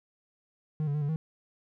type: tone with pitch steps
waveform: triangle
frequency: 154.1 / 143.4 / 150.3 / 143.5 / 158.8 Hz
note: D#3 / D3 / D3 / D3 / D#3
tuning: -16 / -41 / +40 / -40 / +36 cents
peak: -25 dBFS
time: 0.8-1.16 s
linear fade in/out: 0 ms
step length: 72 ms
effects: none